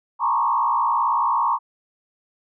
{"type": "tone with frequency modulation", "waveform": "sine", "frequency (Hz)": 1016, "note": "B5", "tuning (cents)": 49, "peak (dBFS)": -17, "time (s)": [0.19, 1.59], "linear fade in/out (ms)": 50, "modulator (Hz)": 59, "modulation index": 2.2, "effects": []}